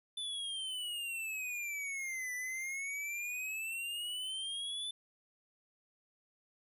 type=exponential two-way sweep; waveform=square; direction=down then up; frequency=3520 to 1975.5 to 3520 Hz; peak=-38 dBFS; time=0.17-4.91 s; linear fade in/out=5 ms; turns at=2.34 s; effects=resampled to 32000 Hz